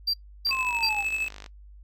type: tone bursts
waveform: triangle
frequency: 4713 Hz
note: D8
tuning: 5 cents sharp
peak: -21 dBFS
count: 3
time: 0.07-0.894 s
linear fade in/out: 10 ms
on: 68 ms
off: 310 ms
type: click train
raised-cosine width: 0.2 ms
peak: -24 dBFS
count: 51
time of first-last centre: 0.47-1.462 s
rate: 50.4 Hz
type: linear sweep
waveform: sine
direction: down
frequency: 1099 to 784 Hz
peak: -30 dBFS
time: 0.48-1.05 s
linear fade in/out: 50 ms
type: tone with tremolo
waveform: triangle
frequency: 2603 Hz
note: E7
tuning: 22 cents flat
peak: -22 dBFS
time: 0.51-1.28 s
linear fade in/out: 0 ms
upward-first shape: sine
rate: 13 Hz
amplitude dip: 55%
effects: noise-tail reverb RT60 0.1 s tail -21 dB re dry + added 50 Hz sine -45 dBFS peak until 1.83 s